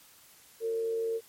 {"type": "tone with frequency modulation", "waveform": "sine", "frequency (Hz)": 454.2, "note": "A#4", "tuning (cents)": -45, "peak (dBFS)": -28, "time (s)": [0.6, 1.21], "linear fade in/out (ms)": 50, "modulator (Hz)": 92.5, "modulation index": 0.24, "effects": ["white hiss -57 dBFS RMS until 1.28 s", "MP3 64 kbps"]}